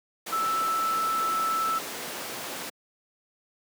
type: tone in noise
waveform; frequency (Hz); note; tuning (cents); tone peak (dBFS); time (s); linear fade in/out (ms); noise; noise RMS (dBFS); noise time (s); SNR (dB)
sine; 1318.5; E6; 0; -24; 0.32-1.79; 10; pink; -34; 0.26-2.7; +7
effects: high-pass 300 Hz 12 dB/octave